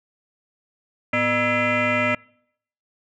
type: tone with frequency modulation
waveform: sine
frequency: 1318.5 Hz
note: E6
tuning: in tune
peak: -17 dBFS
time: 1.13-2.15 s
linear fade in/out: 5 ms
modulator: 357 Hz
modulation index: 3.4
effects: noise-tail reverb RT60 0.7 s tail -26 dB re dry + tanh soft clip ceiling -13 dBFS